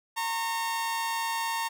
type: tone pair together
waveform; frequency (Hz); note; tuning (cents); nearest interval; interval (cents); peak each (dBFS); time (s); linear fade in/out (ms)
sawtooth; 916.2 / 1092; A#5 / C#6; -30 / -26; minor third; 304; -25 / -33; 0.16-1.69; 20
effects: none